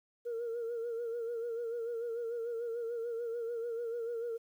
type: tone with vibrato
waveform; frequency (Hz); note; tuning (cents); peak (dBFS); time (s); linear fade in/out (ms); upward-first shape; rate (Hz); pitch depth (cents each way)
sine; 466.2; A#4; 0; -33; 0.25-4.38; 20; sine; 6.8; 53
effects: tanh soft clip ceiling -32 dBFS + 11-bit